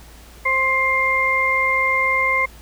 harmonic tone, 527 Hz, C5, 12 cents sharp, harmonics 1 / 2 / 4, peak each -27 / -21 / -17 dBFS, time 0.45-2.46 s, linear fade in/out 10 ms, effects added 57 Hz sine -42 dBFS peak until 2.61 s + pink hiss -46 dBFS RMS until 2.61 s

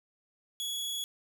sawtooth tone, 3366 Hz, G#7, 23 cents sharp, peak -30 dBFS, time 0.6-1.04 s, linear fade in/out 0 ms, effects 12-bit

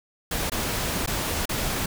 pink noise with dropouts, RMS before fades -27 dBFS, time 0.31-1.86 s, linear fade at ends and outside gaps 5 ms, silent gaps 0.498-0.518 / 1.062-1.074 / 1.456-1.492 s, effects none

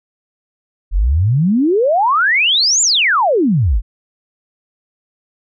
sine exponential two-way sweep, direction up then down, 40 to 7459 to 40 Hz, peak -10 dBFS, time 0.91-3.82 s, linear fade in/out 50 ms, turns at 2.82 s, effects none

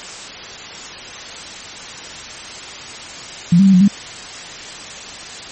sine tone with pitch steps, 172.8 / 195.3 / 193 / 181.4 / 200.6 Hz, F3 / G3 / G3 / F#3 / G3, -18 / -6 / -27 / -34 / +40 cents, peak -6 dBFS, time 3.52-3.88 s, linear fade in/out 5 ms, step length 72 ms, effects white hiss -31 dBFS RMS until 5.51 s + MP3 32 kbps

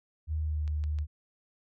sine tone with pitch glide, 77.78 to 75.52 Hz, D#2 to D2, 0 to +49 cents, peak -28 dBFS, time 0.27-1.07 s, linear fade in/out 50 ms, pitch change -51 cents, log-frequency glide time 0.38-0.65 s
clicks, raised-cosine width 0.2 ms, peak -33 dBFS, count 3, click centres 0.678 / 0.839 / 0.987 s
effects none

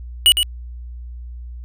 square tone with echo, 2928 Hz, F#7, 19 cents flat, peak -8 dBFS, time 0.26-0.32 s, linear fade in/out 0 ms, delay 110 ms, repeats 1, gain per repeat -7 dB, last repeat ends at 0.43 s, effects added 60 Hz sine -30 dBFS peak until 1.64 s

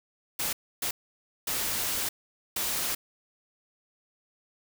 white noise bursts at uneven times, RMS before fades -30 dBFS, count 4, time 0.39-0.53 / 0.82-0.91 / 1.47-2.09 / 2.56-2.95 s, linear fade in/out 5 ms, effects none

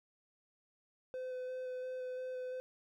triangle tone with vibrato, 509 Hz, C5, 48 cents flat, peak -37 dBFS, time 1.14-2.6 s, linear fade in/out 0 ms, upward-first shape square, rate 2.9 Hz, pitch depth 9 cents each way, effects none

